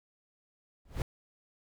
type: noise with exponential growth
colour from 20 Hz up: brown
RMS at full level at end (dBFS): -25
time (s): 0.85-1.02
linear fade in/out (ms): 2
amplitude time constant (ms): 36
effects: none